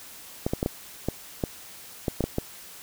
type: clicks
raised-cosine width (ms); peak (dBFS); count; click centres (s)
2; -11; 10; 0.465 / 0.535 / 0.629 / 0.661 / 1.086 / 1.438 / 2.082 / 2.207 / 2.24 / 2.384
effects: white hiss -45 dBFS RMS until 2.82 s